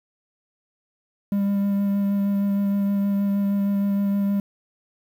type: tone with vibrato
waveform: triangle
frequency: 200 Hz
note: G3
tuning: 35 cents sharp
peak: -17 dBFS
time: 1.32-4.4 s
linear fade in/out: 2 ms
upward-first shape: sine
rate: 6.4 Hz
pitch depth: 12 cents each way
effects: 8-bit